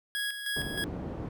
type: tone with tremolo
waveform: 25% pulse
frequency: 1661.2 Hz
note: G#6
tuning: in tune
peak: -26 dBFS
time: 0.15-0.84 s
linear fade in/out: 0 ms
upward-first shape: square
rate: 3.2 Hz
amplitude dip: 55%
type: low-pass noise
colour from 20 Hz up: white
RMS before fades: -37 dBFS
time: 0.56-1.29 s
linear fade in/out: 5 ms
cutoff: 350 Hz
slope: 12 dB/octave
effects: none